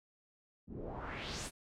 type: noise with low-pass filter sweep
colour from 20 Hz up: pink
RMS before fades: -43 dBFS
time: 0.67-1.51 s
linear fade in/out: 50 ms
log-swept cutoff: 220 to 11000 Hz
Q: 2.5
effects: none